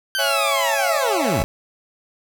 20% pulse linear sweep, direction down, 1568 to 30.52 Hz, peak -15 dBFS, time 0.15-1.44 s, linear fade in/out 0 ms
40% pulse chord, C# minor, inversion none, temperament just, 554.4 / 665.2 / 831.5 Hz, C#5 / E5 / G#5, 0 / +16 / +2 cents, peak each -23 / -24 / -26 dBFS, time 0.18-1.44 s, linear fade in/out 20 ms
effects none

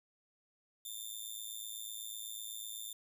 10% pulse tone with amplitude modulation, 3576 Hz, A7, 27 cents sharp, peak -31 dBFS, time 0.85-2.93 s, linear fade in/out 5 ms, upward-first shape sine, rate 108 Hz, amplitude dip 85%, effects none

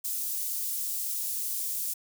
white high-pass noise, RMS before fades -32 dBFS, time 0.04-1.94 s, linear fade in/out 10 ms, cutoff 7800 Hz, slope 12 dB/octave, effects none

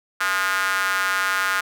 square tone with high-pass filter, 95.3 Hz, G2, 48 cents flat, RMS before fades -22 dBFS, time 0.2-1.61 s, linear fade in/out 10 ms, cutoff 1400 Hz, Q 4.1, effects none

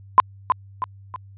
sine tone with echo, 1016 Hz, B5, 49 cents sharp, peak -6 dBFS, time 0.18-0.2 s, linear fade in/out 0 ms, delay 320 ms, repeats 3, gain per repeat -7 dB, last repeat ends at 1.16 s, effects added 98 Hz sine -42 dBFS peak until 1.37 s + resampled to 8000 Hz

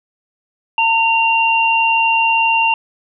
sine tone pair together, 906.1 / 2769 Hz, A#5 / F7, -49 / -15 cents, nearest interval octave + perfect fifth, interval 1934 cents, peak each -14 dBFS, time 0.78-2.74 s, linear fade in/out 2 ms, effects none

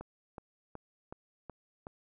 click train, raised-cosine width 1 ms, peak -29 dBFS, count 6, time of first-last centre 0.01-1.869 s, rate 2.69 Hz, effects none

